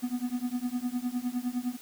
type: tone with tremolo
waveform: triangle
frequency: 246.9 Hz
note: B3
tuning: in tune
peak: -23 dBFS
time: 0.02-1.77 s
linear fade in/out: 20 ms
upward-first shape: triangle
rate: 9.8 Hz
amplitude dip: 100%
effects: white hiss -50 dBFS RMS until 1.81 s